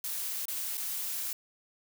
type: noise with dropouts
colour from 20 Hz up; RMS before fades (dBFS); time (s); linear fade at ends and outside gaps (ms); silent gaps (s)
blue; -35; 0.04-1.33; 2; 0.455-0.482 / 0.772-0.777
effects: none